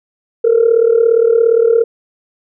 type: tone with amplitude modulation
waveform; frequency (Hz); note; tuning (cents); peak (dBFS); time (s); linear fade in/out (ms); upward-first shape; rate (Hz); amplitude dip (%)
sine; 460; A#4; -23; -3; 0.44-1.84; 10; sine; 37.3; 80
effects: tanh soft clip ceiling -1 dBFS